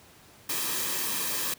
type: noise with comb filter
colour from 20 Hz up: white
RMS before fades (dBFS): -30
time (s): 0.49-1.54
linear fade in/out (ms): 5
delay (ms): 1.4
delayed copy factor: -0.55
effects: pink hiss -54 dBFS RMS until 1.58 s + high-pass 80 Hz 12 dB/octave